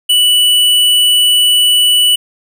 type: tone with hard clipping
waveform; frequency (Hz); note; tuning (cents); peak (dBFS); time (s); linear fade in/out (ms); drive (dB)
triangle; 2960; F#7; 0; -8; 0.09-2.16; 10; 16
effects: none